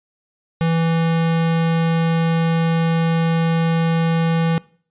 square tone, 164.81 Hz, E3, in tune, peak -16 dBFS, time 0.61-4.58 s, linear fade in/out 0 ms, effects noise-tail reverb RT60 0.5 s tail -23 dB re dry + resampled to 8000 Hz

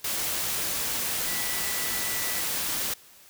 sine tone in noise, 1969 Hz, B6, 6 cents flat, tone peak -37 dBFS, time 1.27-2.41 s, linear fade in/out 5 ms, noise white, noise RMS -29 dBFS, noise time 0.04-2.94 s, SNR -11 dB, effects white hiss -53 dBFS RMS until 3.29 s

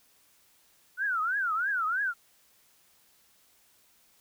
sine tone with vibrato, 1443 Hz, F#6, 44 cents flat, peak -26 dBFS, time 0.97-2.14 s, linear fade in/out 50 ms, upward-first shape triangle, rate 3.1 Hz, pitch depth 280 cents each way, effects white hiss -64 dBFS RMS until 4.2 s

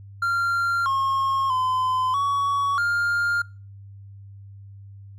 triangle tone with pitch steps, 1385 / 1081 / 1023 / 1124 / 1405 Hz, F6 / C#6 / C6 / C#6 / F6, -15 / -44 / -39 / +24 / +10 cents, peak -18 dBFS, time 0.22-3.42 s, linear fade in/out 5 ms, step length 640 ms, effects noise-tail reverb RT60 0.4 s tail -26 dB re dry + added 99 Hz sine -40 dBFS peak until 5.18 s

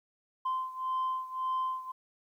sine beating tone pair, 1036 / 1037.8 Hz, C6 / C6, -17 / -14 cents, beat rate 1.8 Hz, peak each -31 / -34 dBFS, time 0.45-1.92 s, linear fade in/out 10 ms, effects tanh soft clip ceiling -26 dBFS + 11-bit

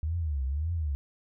sine tone with vibrato, 74.8 Hz, D2, 32 cents sharp, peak -27 dBFS, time 0.03-0.95 s, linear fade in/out 0 ms, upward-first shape triangle, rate 1.8 Hz, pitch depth 270 cents each way, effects none

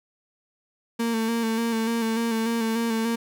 35% pulse tone with vibrato, 227.7 Hz, A#3, 40 cents flat, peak -21 dBFS, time 0.99-3.16 s, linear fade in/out 10 ms, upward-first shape square, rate 3.4 Hz, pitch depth 28 cents each way, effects none

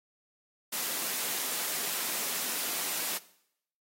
white high-pass noise, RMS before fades -33 dBFS, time 0.72-3.18 s, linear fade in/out 10 ms, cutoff 180 Hz, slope 24 dB/octave, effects noise-tail reverb RT60 0.7 s tail -18 dB re dry + AAC 48 kbps

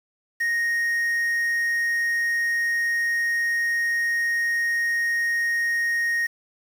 triangle tone with quantisation, 1864.7 Hz, A#6, in tune, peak -19 dBFS, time 0.4-6.27 s, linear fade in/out 10 ms, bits 7, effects none

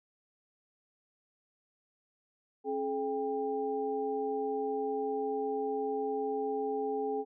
sine tone cluster, 270.7 / 425.6 / 795 Hz, C#4 / G#4 / G5, -41 / +42 / +24 cents, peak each -39 / -32 / -37 dBFS, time 2.64-7.25 s, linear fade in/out 50 ms, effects none

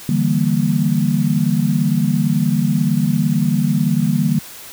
sine chord, E half-diminished seventh, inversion third, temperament equal, 146.83 / 164.81 / 196 / 233.1 Hz, D3 / E3 / G3 / Bb3, 0 / 0 / 0 / 0 cents, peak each -19 dBFS, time 0.09-4.39 s, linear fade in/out 2 ms, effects white hiss -36 dBFS RMS until 4.72 s

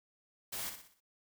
white noise with echo, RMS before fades -40 dBFS, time 0.52-0.7 s, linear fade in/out 10 ms, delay 61 ms, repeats 5, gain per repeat -7 dB, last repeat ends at 1.005 s, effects none

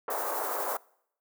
white band-pass noise, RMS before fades -34 dBFS, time 0.08-0.77 s, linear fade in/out 2 ms, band 420 to 1200 Hz, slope 24 dB/octave
violet noise with tremolo, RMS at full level -35 dBFS, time 0.1-0.77 s, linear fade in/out 5 ms, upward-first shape square, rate 12 Hz, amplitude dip 25%
effects noise-tail reverb RT60 0.7 s tail -24 dB re dry

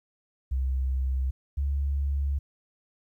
sine tone pair in turn, 65.41 / 70 Hz, C2 / C#2, 0 / +18 cents, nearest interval minor second, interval 118 cents, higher second, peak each -24 dBFS, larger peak neither, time 0.51-1.31 / 1.57-2.39 s, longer second, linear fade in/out 10 ms, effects 11-bit

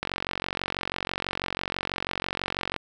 click train, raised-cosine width 0.3 ms, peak -11 dBFS, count 127, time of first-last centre 0.03-2.763 s, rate 46.1 Hz, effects none

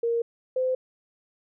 sine tone pair in turn, 466.2 / 513.9 Hz, A#4 / C5, 0 / -31 cents, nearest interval major second, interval 169 cents, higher second, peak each -22 dBFS, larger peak neither, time 0.03-0.22 / 0.56-0.75 s, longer neither, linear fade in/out 5 ms, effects none

